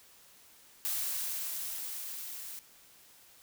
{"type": "noise with level ramp", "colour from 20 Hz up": "blue", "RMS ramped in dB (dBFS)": [-33, -44], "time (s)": [0.85, 2.59], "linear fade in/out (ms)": 0, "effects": ["white hiss -59 dBFS RMS until 3.42 s"]}